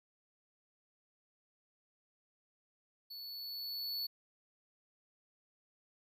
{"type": "tone with level ramp", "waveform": "square", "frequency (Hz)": 4435, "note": "C#8", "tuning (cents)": 0, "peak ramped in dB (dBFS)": [-46, -36], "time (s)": [3.1, 4.07], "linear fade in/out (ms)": 10, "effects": []}